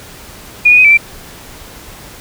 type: tone with pitch steps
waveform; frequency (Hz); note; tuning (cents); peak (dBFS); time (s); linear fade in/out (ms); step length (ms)
sine; 2445 / 2464 / 2509 / 2320 / 2347; D#7 / D#7 / D#7 / D7 / D7; -31 / -17 / +14 / -22 / -2; -3; 0.65-0.975; 10; 65
effects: pink hiss -34 dBFS RMS until 2.2 s